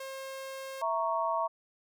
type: tone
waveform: sawtooth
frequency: 535 Hz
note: C5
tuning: 38 cents sharp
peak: -35 dBFS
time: 0-0.82 s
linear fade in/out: 5 ms
type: chord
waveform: sine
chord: A# diminished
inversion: second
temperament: equal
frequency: 659.3 / 932.3 / 1108.7 Hz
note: E5 / A#5 / C#6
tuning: 0 / 0 / 0 cents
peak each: -32 dBFS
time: 0.81-1.48 s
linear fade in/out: 20 ms
effects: none